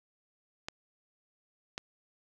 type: clicks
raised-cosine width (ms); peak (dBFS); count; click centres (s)
0.2; -19; 2; 0.685 / 1.779
effects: none